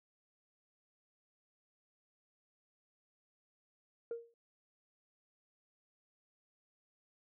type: tone with exponential decay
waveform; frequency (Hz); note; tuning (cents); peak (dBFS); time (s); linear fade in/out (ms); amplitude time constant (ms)
sine; 466.2; A#4; 0; -33; 4.11-4.34; 2; 48
effects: tanh soft clip ceiling -34 dBFS